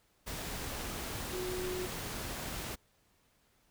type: tone in noise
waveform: sine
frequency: 365.7 Hz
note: F#4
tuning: 20 cents flat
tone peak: -36 dBFS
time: 1.32-1.87 s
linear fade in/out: 20 ms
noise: pink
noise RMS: -40 dBFS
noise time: 0.26-2.76 s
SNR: +1 dB
effects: pink hiss -71 dBFS RMS until 3.7 s